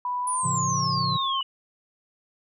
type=tone with pitch glide; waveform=sine; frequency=987.8 to 1077.2 Hz; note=B5 to C#6; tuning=0 to -50 cents; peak=-25 dBFS; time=0.05-1.41 s; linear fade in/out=2 ms; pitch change=+150 cents; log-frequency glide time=0.22-0.78 s
type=exponential sweep; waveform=sine; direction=down; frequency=9956 to 2902 Hz; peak=-27 dBFS; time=0.27-1.43 s; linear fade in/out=5 ms
type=chord; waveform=triangle; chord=A augmented; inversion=none; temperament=just; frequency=110 / 137.5 / 171.88 Hz; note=A2 / C#3 / E#3; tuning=0 / -14 / -27 cents; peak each=-31 / -28 / -29 dBFS; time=0.43-1.18 s; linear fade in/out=20 ms
effects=none